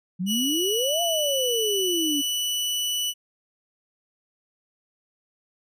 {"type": "exponential two-way sweep", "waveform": "sine", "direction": "up then down", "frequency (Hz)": [173.4, 698.5, 278.7], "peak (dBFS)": -24, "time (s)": [0.19, 2.22], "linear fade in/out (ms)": 20, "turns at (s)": 1.02}
{"type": "tone with pitch glide", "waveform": "sawtooth", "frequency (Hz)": [2940, 2964], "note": ["F#7", "F#7"], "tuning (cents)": [-12, 2], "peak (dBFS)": -21, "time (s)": [0.26, 3.14], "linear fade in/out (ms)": 50, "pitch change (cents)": 14, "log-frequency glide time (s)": [0.78, 0.97]}
{"effects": []}